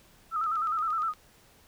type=tone with vibrato; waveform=sine; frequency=1285 Hz; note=E6; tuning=45 cents flat; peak=-26 dBFS; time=0.31-1.14 s; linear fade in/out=50 ms; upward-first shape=square; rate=9.7 Hz; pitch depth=61 cents each way
type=click train; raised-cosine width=0.2 ms; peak=-32 dBFS; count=7; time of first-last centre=0.44-1.137 s; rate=8.61 Hz
effects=pink hiss -59 dBFS RMS until 1.67 s